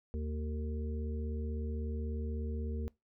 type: harmonic tone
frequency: 76.3 Hz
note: D#2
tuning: 33 cents flat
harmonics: 1 / 3 / 5 / 6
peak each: -35 / -42 / -48 / -46 dBFS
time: 0.14-2.88 s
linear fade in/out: 0 ms
effects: noise-tail reverb RT60 0.2 s tail -22 dB re dry